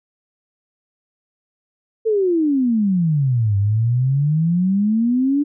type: exponential two-way sweep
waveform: sine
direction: down then up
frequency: 456.5 to 98 to 294.9 Hz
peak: -14 dBFS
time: 2.05-5.44 s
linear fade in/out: 20 ms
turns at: 3.57 s
effects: none